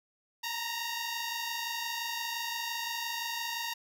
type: tone pair together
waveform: 10% pulse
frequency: 918 / 943.8 Hz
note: A#5 / A#5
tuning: -27 / +21 cents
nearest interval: unison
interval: 48 cents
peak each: -28 / -28 dBFS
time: 0.43-3.74 s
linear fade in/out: 10 ms
effects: none